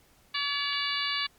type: harmonic tone with a mistuned harmonic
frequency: 570 Hz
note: C#5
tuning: 48 cents sharp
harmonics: 2 / 3 / 4 / 5 / 6 / 7 / 8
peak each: -36 / -36 / -35 / -34 / -35 / -36 / -36 dBFS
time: 0.34-1.27 s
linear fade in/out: 10 ms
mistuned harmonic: 6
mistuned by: +37 cents
effects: pink hiss -62 dBFS RMS until 1.38 s + Opus 48 kbps